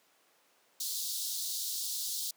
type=high-pass noise; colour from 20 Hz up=pink; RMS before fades=-36 dBFS; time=0.8-2.31 s; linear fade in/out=5 ms; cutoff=3700 Hz; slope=48 dB/octave; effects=pink hiss -67 dBFS RMS until 2.36 s + high-pass 400 Hz 12 dB/octave